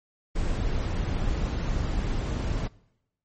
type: noise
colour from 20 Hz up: brown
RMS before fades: -27 dBFS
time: 0.35-2.68 s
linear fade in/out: 10 ms
effects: noise-tail reverb RT60 0.9 s tail -23 dB re dry + MP3 32 kbps